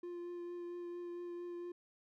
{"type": "tone with vibrato", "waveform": "triangle", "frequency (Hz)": 349.3, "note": "F4", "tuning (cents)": 0, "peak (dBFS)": -40, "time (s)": [0.03, 1.72], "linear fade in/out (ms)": 5, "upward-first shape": "triangle", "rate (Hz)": 4.4, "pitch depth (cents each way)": 14, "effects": []}